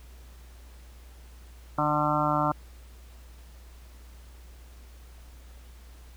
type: harmonic tone with a mistuned harmonic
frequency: 150.1 Hz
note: D3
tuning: 38 cents sharp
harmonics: 1 / 2 / 4 / 5 / 6 / 7 / 8 / 9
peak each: -31 / -31 / -31 / -31 / -31 / -31 / -31 / -31 dBFS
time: 1.78-2.52 s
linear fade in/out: 5 ms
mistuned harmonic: 2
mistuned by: -21 cents
effects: added 60 Hz sine -46 dBFS peak until 6.16 s + pink hiss -57 dBFS RMS until 6.16 s